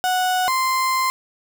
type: tone pair in turn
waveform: 35% pulse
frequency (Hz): 737 / 1042.3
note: F#5 / C6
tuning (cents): -7 / -7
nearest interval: tritone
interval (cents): 600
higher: second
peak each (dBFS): -16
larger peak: neither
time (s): 0.04-0.48 / 0.48-1.1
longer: second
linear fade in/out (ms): 0
effects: none